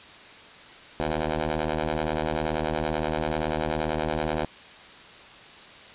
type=ring-modulated tone; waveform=10% pulse; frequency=77.78 Hz; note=D#2; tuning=in tune; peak=-14 dBFS; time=1-4.45 s; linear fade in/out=0 ms; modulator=433 Hz; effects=white hiss -46 dBFS RMS until 5.94 s + resampled to 8000 Hz